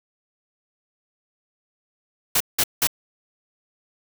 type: noise bursts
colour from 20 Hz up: white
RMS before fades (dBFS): -19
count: 3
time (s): 2.35-2.872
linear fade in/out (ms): 5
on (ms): 54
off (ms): 180
effects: none